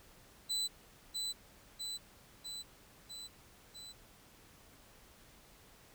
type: tone with echo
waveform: 35% pulse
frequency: 3997 Hz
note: B7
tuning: 20 cents sharp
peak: -31 dBFS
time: 0.49-0.68 s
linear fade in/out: 20 ms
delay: 650 ms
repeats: 5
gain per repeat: -3 dB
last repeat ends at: 3.93 s
effects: pink hiss -61 dBFS RMS until 5.94 s